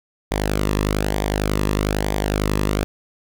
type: tone with flanger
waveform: sawtooth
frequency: 51 Hz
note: G#1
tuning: 31 cents flat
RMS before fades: -21 dBFS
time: 0.31-2.84 s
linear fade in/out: 0 ms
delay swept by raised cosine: 0.72 to 1.35 ms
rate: 1.1 Hz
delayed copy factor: -0.6
effects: none